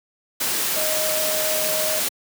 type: tone in noise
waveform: sine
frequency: 622.3 Hz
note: D#5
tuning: in tune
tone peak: -25 dBFS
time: 0.76-2 s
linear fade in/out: 10 ms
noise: white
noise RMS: -23 dBFS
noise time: 0.4-2.09 s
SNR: -5 dB
effects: high-pass 150 Hz 12 dB/octave